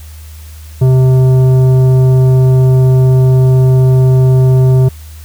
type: tone with tanh clipping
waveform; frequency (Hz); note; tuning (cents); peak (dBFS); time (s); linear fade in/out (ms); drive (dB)
sine; 129.7; C3; -15; -6; 0.81-4.89; 10; 11
effects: added 77 Hz sine -28 dBFS peak until 5.24 s + white hiss -40 dBFS RMS until 5.24 s